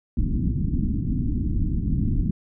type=low-pass noise; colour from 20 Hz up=pink; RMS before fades=-23 dBFS; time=0.17-2.31 s; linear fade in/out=2 ms; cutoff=290 Hz; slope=48 dB/octave; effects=none